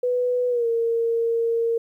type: tone with pitch glide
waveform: sine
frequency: 494.5 to 461.4 Hz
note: B4 to A#4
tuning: +2 to -18 cents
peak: -19 dBFS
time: 0.03-1.78 s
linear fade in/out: 5 ms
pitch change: -120 cents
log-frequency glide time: 0.49-0.67 s
effects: 10-bit